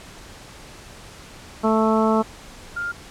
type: harmonic tone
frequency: 220 Hz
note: A3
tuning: in tune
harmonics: 1 / 2 / 3 / 4 / 5 / 6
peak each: -19 / -22 / -24 / -25 / -26 / -27 dBFS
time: 1.63-2.23 s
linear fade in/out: 20 ms
type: tone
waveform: sine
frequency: 1403 Hz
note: F6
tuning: 8 cents sharp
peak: -24 dBFS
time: 2.76-2.92 s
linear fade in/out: 10 ms
effects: pink hiss -42 dBFS RMS until 3.1 s + low-pass 9000 Hz 12 dB/octave